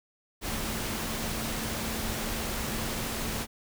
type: tone in noise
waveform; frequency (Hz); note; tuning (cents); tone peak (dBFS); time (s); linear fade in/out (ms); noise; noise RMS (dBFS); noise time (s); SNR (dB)
sine; 222.8; A3; +22; -39; 0.41-3.47; 50; pink; -33; 0.41-3.47; -9
effects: none